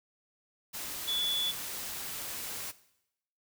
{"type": "tone in noise", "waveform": "sine", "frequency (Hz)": 3440, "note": "A7", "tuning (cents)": -40, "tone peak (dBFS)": -29, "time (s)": [1.07, 1.52], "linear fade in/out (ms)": 20, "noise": "white", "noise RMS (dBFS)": -39, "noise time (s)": [0.73, 2.72], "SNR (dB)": 7, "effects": ["noise-tail reverb RT60 0.8 s tail -17 dB re dry"]}